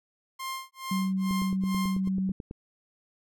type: tone with tremolo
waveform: sawtooth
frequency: 1057 Hz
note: C6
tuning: 17 cents sharp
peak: -28 dBFS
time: 0.39-2.09 s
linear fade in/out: 10 ms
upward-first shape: sine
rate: 2.3 Hz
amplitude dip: 100%
type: tone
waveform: sine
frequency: 190 Hz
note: F#3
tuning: 46 cents sharp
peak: -25 dBFS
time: 0.91-2.32 s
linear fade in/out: 5 ms
type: click train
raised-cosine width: 3 ms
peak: -25 dBFS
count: 12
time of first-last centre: 1.31-2.511 s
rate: 9.16 Hz
effects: none